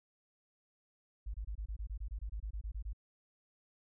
sine tone bursts, 51.91 Hz, G#1, in tune, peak -37 dBFS, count 16, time 1.26-2.932 s, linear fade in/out 10 ms, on 82 ms, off 24 ms, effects none

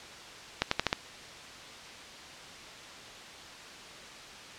accelerating click train, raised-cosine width 0.2 ms, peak -7 dBFS, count 5, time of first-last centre 0.62-0.929 s, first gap 94 ms, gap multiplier 0.87, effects white hiss -46 dBFS RMS until 4.58 s + low-pass 5000 Hz 12 dB/octave

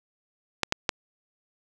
clicks, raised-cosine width 0.2 ms, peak -5 dBFS, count 3, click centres 0.633 / 0.724 / 0.892 s, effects none

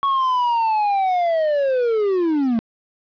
triangle linear sweep, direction down, 1116 to 218.5 Hz, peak -14 dBFS, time 0.03-2.59 s, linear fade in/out 0 ms, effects resampled to 11025 Hz + 8-bit

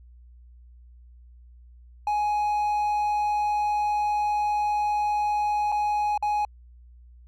triangle tone with dropouts, 835 Hz, G#5, 9 cents sharp, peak -20 dBFS, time 2.07-6.45 s, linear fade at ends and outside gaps 2 ms, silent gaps 5.719-5.723 / 6.177-6.225 s, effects added 60 Hz sine -47 dBFS peak until 7.27 s

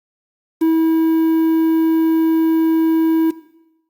triangle tone with quantisation, 323.6 Hz, E4, 32 cents flat, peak -9 dBFS, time 0.61-3.31 s, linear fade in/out 10 ms, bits 6, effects noise-tail reverb RT60 0.9 s tail -17 dB re dry + Opus 48 kbps

